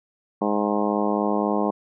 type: harmonic tone with a mistuned harmonic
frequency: 103.83 Hz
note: G#2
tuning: in tune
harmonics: 2 / 3 / 4 / 5 / 6 / 7 / 8 / 9 / 10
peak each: -25 / -27 / -28 / -29 / -30 / -30 / -31 / -32 / -32 dBFS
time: 0.41-1.71 s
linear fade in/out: 10 ms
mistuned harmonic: 10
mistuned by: +44 cents
effects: none